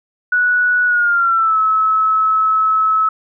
sine tone with pitch glide, 1471 to 1295.5 Hz, F#6 to E6, -11 to -30 cents, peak -11 dBFS, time 0.32-3.09 s, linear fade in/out 5 ms, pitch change -219 cents, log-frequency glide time 0.86-1.58 s, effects none

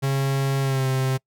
45% pulse tone with pitch glide, 136.5 to 131.7 Hz, C#3 to C3, -26 to +12 cents, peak -20 dBFS, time 0.02-1.18 s, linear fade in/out 20 ms, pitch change -62 cents, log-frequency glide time 0.61-0.86 s, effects noise-tail reverb RT60 0.1 s tail -25 dB re dry

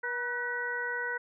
harmonic tone with a mistuned harmonic, 482.1 Hz, B4, 42 cents flat, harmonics 1 / 2 / 3 / 4, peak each -39 / -40 / -33 / -37 dBFS, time 0.03-1.18 s, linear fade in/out 10 ms, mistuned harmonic 3, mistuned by +55 cents, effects none

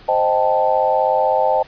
sine chord, A half-diminished seventh, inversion first, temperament equal, 523.3 / 622.3 / 784 / 880 Hz, C5 / Eb5 / G5 / A5, 0 / 0 / 0 / 0 cents, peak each -19 dBFS, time 0.08-1.63 s, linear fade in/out 10 ms, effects pink hiss -44 dBFS RMS until 1.67 s + resampled to 11025 Hz

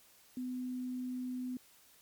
sine tone, 252.1 Hz, B3, 36 cents sharp, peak -36 dBFS, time 0.37-1.57 s, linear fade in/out 2 ms, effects white hiss -63 dBFS RMS until 2.01 s + MP3 96 kbps

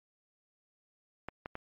clicks, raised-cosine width 0.5 ms, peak -23 dBFS, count 3, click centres 1.286 / 1.459 / 1.554 s, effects MP3 32 kbps

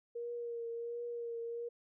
sine tone with vibrato, 470.2 Hz, A#4, 15 cents sharp, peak -38 dBFS, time 0.15-1.69 s, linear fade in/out 10 ms, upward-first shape triangle, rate 1.4 Hz, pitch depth 29 cents each way, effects none

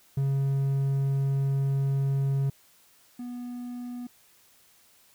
triangle tone pair in turn, 137.2 / 244.5 Hz, C#3 / B3, -17 / -17 cents, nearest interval minor seventh, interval 1000 cents, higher second, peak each -21 / -32 dBFS, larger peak first, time 0.17-2.5 / 3.19-4.07 s, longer first, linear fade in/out 5 ms, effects white hiss -60 dBFS RMS until 5.14 s

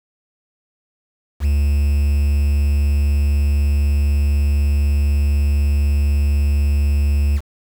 triangle tone with quantisation, 72 Hz, D2, 34 cents flat, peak -11 dBFS, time 1.4-7.41 s, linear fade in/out 50 ms, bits 6, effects none

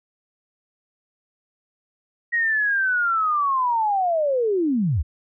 sine linear sweep, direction down, 1900 to 58.27 Hz, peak -18 dBFS, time 2.32-5.03 s, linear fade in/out 20 ms, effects none

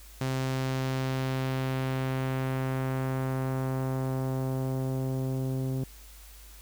sawtooth tone with low-pass filter sweep, 131.5 Hz, C3, 9 cents sharp, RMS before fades -30 dBFS, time 0.21-5.84 s, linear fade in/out 2 ms, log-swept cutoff 8100 to 390 Hz, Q 0.85, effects added 51 Hz sine -48 dBFS peak until 6.61 s + white hiss -53 dBFS RMS until 6.61 s

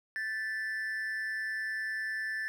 triangle tone with amplitude modulation, 1760 Hz, A6, in tune, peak -28 dBFS, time 0.16-2.48 s, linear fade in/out 0 ms, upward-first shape sine, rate 210 Hz, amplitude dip 60%, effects none

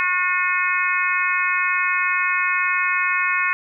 harmonic tone with a mistuned harmonic, 361.1 Hz, F#4, 42 cents flat, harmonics 3 / 4 / 5 / 6 / 7, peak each -24 / -24 / -24 / -24 / -24 dBFS, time 0-3.53 s, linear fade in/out 0 ms, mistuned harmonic 3, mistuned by +16 cents, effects none

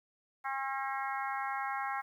harmonic tone, 269.8 Hz, C#4, 47 cents flat, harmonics 3 / 4 / 5 / 6 / 7 / 8, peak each -37 / -39 / -41 / -43 / -44 / -45 dBFS, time 0.44-2.02 s, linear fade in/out 20 ms, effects 11-bit

